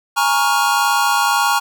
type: chord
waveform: square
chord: Bb minor seventh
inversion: third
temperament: equal with one note detuned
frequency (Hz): 830.6 / 932.3 / 1108.7 / 1407.4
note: Ab5 / Bb5 / Db6 / F6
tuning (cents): 0 / 0 / 0 / +13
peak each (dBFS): -20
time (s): 0.16-1.6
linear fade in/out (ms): 20
effects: none